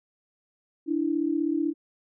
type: tone pair together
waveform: sine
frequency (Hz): 293.7 / 329.7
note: D4 / E4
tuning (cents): 0 / 0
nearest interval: major second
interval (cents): 200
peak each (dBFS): -26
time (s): 0.86-1.74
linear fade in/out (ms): 50
effects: none